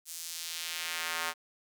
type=tone with high-pass filter sweep; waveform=square; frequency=83.1 Hz; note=E2; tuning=15 cents sharp; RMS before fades=-37 dBFS; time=0.05-1.34 s; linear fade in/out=50 ms; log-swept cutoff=7600 to 1100 Hz; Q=1; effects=none